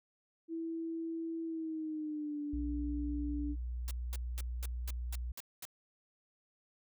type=tone with pitch glide; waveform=sine; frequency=328.5 to 292.7 Hz; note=E4 to D4; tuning=-6 to -6 cents; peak=-36 dBFS; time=0.48-3.56 s; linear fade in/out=50 ms; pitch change=-200 cents; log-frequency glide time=1.44-2.42 s
type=tone; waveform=sine; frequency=60.5 Hz; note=B1; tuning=35 cents flat; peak=-36 dBFS; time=2.53-5.32 s; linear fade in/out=5 ms
type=noise bursts; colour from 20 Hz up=white; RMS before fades=-45 dBFS; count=8; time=3.88-5.652 s; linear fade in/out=0 ms; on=29 ms; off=220 ms
effects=none